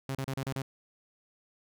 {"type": "tone bursts", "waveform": "sawtooth", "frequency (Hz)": 134.6, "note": "C3", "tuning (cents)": 49, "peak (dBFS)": -28, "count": 6, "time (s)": [0.09, 0.62], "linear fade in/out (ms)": 2, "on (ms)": 60, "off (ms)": 34, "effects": []}